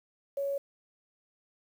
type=tone with quantisation; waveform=sine; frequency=558 Hz; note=C#5; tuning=11 cents sharp; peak=-29 dBFS; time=0.37-0.58 s; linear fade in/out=5 ms; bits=9; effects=none